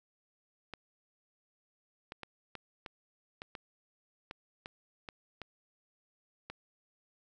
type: clicks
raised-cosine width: 0.3 ms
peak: -26 dBFS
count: 12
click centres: 0.737 / 2.121 / 2.233 / 2.553 / 2.862 / 3.419 / 3.552 / 4.311 / 4.659 / 5.088 / 5.417 / 6.5 s
effects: none